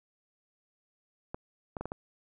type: clicks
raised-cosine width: 1 ms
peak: -22 dBFS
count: 5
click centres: 1.345 / 1.768 / 1.81 / 1.856 / 1.919 s
effects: none